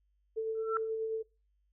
sine tone with tremolo, 443.7 Hz, A4, 14 cents sharp, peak -30 dBFS, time 0.36-1.23 s, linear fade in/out 20 ms, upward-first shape sine, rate 9.3 Hz, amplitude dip 30%
sine tone with exponential growth, 1343 Hz, E6, 32 cents sharp, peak -26 dBFS, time 0.55-0.77 s, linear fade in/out 1 ms, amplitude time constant 46 ms
effects noise-tail reverb RT60 0.3 s tail -23 dB re dry + added 50 Hz sine -70 dBFS peak until 1.72 s

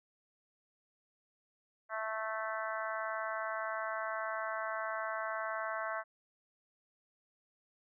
harmonic tone, 219.6 Hz, A3, 3 cents flat, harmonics 3 / 4 / 5 / 6 / 7 / 8 / 9, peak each -40 / -46 / -41 / -43 / -42 / -47 / -48 dBFS, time 1.89-6.04 s, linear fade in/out 50 ms, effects none

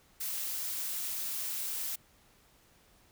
blue noise, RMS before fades -36 dBFS, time 0.2-1.96 s, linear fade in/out 10 ms, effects pink hiss -64 dBFS RMS until 3.11 s

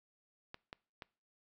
clicks, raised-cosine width 0.3 ms, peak -29 dBFS, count 3, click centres 0.544 / 0.729 / 1.022 s, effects noise-tail reverb RT60 0.4 s tail -24 dB re dry

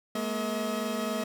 30% pulse tone cluster, 212.8 / 236.6 / 640 Hz, G#3 / A#3 / D#5, +42 / +26 / +49 cents, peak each -31 dBFS, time 0.15-1.24 s, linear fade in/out 5 ms, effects none

